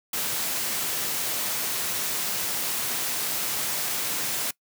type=high-pass noise; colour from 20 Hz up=white; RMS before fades=-28 dBFS; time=0.13-4.51 s; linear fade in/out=5 ms; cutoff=100 Hz; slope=48 dB/octave; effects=noise-tail reverb RT60 0.1 s tail -22 dB re dry